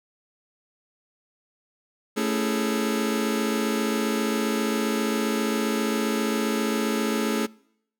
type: chord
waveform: sawtooth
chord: A major seventh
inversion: none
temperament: just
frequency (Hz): 220 / 275 / 330 / 412.5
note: A3 / C#4 / E4 / G#4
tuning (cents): 0 / -14 / +2 / -12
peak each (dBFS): -22 / -25 / -28 / -25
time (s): 2.16-7.47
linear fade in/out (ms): 20
effects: noise-tail reverb RT60 0.7 s tail -24 dB re dry